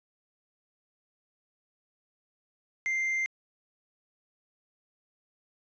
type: tone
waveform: triangle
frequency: 2093 Hz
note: C7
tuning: in tune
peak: -25 dBFS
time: 2.86-3.26 s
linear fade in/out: 0 ms
effects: resampled to 16000 Hz